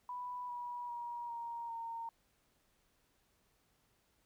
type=tone with pitch steps; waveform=sine; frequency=987.8 / 970.3 / 953.1 / 936.1 / 919.5 Hz; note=B5 / B5 / A#5 / A#5 / A#5; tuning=0 / -31 / +38 / +7 / -24 cents; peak=-40 dBFS; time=0.09-2.09 s; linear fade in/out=2 ms; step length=400 ms; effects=pink hiss -75 dBFS RMS until 4.25 s